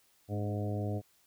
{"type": "harmonic tone with a mistuned harmonic", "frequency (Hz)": 103.83, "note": "G#2", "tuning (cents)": 0, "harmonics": [1, 2, 3, 4, 5, 6, 7], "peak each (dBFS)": [-33, -40, -41, -43, -44, -44, -46], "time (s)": [0.28, 1.02], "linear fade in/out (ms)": 50, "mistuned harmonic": 3, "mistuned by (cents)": -38, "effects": ["white hiss -68 dBFS RMS until 1.26 s"]}